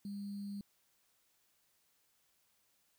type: tone with sample-and-hold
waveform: sine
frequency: 201.3 Hz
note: G3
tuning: 46 cents sharp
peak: -40 dBFS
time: 0.05-0.61 s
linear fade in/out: 2 ms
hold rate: 4410 Hz
effects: white hiss -75 dBFS RMS until 2.98 s